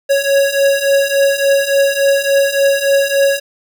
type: beating tone pair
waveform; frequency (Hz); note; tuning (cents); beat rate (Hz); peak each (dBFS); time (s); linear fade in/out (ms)
square; 552 / 555.5; C#5 / C#5; -7 / +4; 3.5; -16 / -13; 0.09-3.4; 20
effects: none